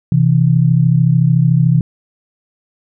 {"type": "tone pair together", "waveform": "sine", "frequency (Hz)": [129.4, 163.03], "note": ["C3", "E3"], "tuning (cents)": [-19, -19], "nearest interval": "major third", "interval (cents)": 400, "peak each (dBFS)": -11, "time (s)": [0.12, 1.81], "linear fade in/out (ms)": 2, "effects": []}